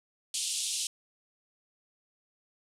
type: band-pass noise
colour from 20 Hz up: white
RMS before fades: -33 dBFS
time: 0.34-0.87 s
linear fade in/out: 2 ms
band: 2800 to 9800 Hz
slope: 48 dB/octave
effects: none